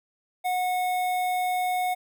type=tone with notch filter; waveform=square; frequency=730 Hz; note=F#5; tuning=24 cents flat; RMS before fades=-26 dBFS; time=0.44-1.95 s; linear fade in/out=20 ms; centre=5600 Hz; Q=0.87; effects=none